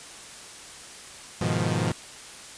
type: chord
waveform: sawtooth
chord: F half-diminished seventh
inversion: first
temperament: equal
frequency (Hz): 103.83 / 123.47 / 155.56 / 174.61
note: Ab2 / Cb3 / Eb3 / F3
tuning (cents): 0 / 0 / 0 / 0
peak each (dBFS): -25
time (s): 1.41-1.92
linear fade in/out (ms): 5
effects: white hiss -43 dBFS RMS until 2.57 s + resampled to 22050 Hz